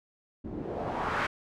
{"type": "noise with low-pass filter sweep", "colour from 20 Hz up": "white", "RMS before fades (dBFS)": -33, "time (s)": [0.44, 1.27], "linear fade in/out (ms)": 10, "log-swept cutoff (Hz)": [240, 1800], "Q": 1.6, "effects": []}